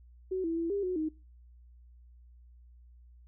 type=tone with pitch steps; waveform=sine; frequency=374.2 / 330.1 / 333.7 / 401.4 / 366.3 / 312.8 Hz; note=F#4 / E4 / E4 / G4 / F#4 / D#4; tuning=+20 / +2 / +21 / +41 / -17 / +9 cents; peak=-29 dBFS; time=0.31-1.09 s; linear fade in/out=10 ms; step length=130 ms; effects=noise-tail reverb RT60 0.3 s tail -22 dB re dry + added 60 Hz sine -53 dBFS peak until 3.27 s